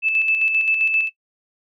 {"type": "tone with tremolo", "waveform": "sine", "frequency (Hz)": 2627, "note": "E7", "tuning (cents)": -7, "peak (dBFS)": -14, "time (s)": [0.02, 1.1], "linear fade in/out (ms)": 50, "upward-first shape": "square", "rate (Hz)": 7.6, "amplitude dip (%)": 40, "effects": ["noise-tail reverb RT60 0.1 s tail -17 dB re dry"]}